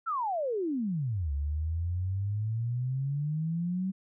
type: exponential two-way sweep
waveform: sine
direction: down then up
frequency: 1396 to 69.5 to 192.9 Hz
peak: -28 dBFS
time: 0.06-3.92 s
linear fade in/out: 20 ms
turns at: 1.32 s
effects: none